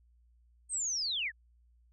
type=linear sweep; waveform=sine; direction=down; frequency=8580 to 1626 Hz; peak=-31 dBFS; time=0.69-1.32 s; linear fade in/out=50 ms; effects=added 59 Hz sine -62 dBFS peak until 1.92 s